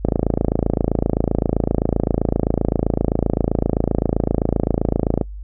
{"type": "click train", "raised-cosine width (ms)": 2, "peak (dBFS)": -3, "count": 144, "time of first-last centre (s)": [0.05, 5.212], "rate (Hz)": 27.7, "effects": ["noise-tail reverb RT60 0.1 s tail -25 dB re dry", "added 50 Hz sine -29 dBFS peak until 5.43 s"]}